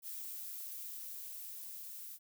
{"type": "noise with level ramp", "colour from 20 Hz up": "violet", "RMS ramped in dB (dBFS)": [-44, -48], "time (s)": [0.02, 2.19], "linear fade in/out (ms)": 50, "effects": []}